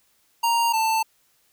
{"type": "tone pair in turn", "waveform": "square", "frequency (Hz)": [932, 888.2], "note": ["A#5", "A5"], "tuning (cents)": [-1, 16], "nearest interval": "minor second", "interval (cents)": 83, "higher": "first", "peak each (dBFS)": [-19, -20], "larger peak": "first", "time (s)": [[0.43, 0.73], [0.73, 1.03]], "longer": "neither", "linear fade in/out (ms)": 10, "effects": ["white hiss -64 dBFS RMS until 1.52 s"]}